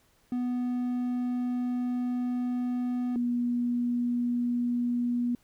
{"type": "tone pair in turn", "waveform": ["triangle", "sine"], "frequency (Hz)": [246.9, 241.8], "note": ["B3", "B3"], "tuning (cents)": [0, -36], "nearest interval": "unison", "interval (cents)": 36, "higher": "first", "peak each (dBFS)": -25, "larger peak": "neither", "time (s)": [[0.32, 3.16], [3.16, 5.35]], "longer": "first", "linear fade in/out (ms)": 2, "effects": ["pink hiss -66 dBFS RMS until 5.43 s"]}